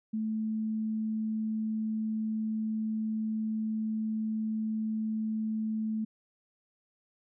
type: tone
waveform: sine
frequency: 218.5 Hz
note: A3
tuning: 12 cents flat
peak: -29 dBFS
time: 0.13-6.05 s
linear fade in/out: 10 ms
effects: none